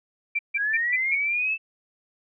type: tone bursts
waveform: sine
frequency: 2349 Hz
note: D7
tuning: in tune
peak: -21 dBFS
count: 5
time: 0.35-1.155 s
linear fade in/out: 10 ms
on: 41 ms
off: 150 ms
type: linear sweep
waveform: sine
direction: up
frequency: 1596 to 2656 Hz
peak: -22 dBFS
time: 0.56-1.58 s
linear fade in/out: 50 ms
effects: none